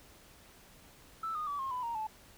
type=tone with pitch steps; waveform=sine; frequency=1318.5 / 1230.2 / 1147.8 / 1071 / 999.2 / 932.3 / 869.9 Hz; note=E6 / D#6 / D6 / C6 / B5 / A#5 / A5; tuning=0 / -20 / -40 / +40 / +20 / 0 / -20 cents; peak=-33 dBFS; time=1.23-2.07 s; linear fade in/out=5 ms; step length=120 ms; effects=tanh soft clip ceiling -29 dBFS + pink hiss -58 dBFS RMS until 2.37 s